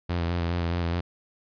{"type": "tone with vibrato", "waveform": "sawtooth", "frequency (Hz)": 85.8, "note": "F2", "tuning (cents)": -30, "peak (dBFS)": -21, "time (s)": [0.09, 1.01], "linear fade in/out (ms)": 10, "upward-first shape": "square", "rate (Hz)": 4.8, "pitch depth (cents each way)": 28, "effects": ["resampled to 11025 Hz"]}